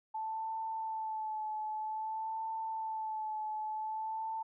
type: tone with vibrato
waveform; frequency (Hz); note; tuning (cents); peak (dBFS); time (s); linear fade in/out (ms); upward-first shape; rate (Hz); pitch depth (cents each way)
sine; 875; A5; -10; -35; 0.14-4.43; 10; sine; 0.52; 29
effects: none